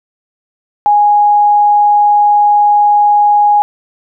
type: tone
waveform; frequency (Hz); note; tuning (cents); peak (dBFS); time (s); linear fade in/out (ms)
sine; 828; G#5; -5; -5; 0.86-3.62; 0
effects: none